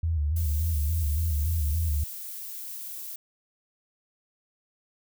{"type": "tone with vibrato", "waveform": "sine", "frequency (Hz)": 77.78, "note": "D#2", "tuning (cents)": 0, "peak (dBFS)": -23, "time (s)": [0.03, 2.04], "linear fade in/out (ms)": 5, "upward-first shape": "square", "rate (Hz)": 3.5, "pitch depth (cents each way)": 91}
{"type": "noise", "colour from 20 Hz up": "violet", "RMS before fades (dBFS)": -38, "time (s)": [0.36, 3.16], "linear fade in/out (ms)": 5}
{"effects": []}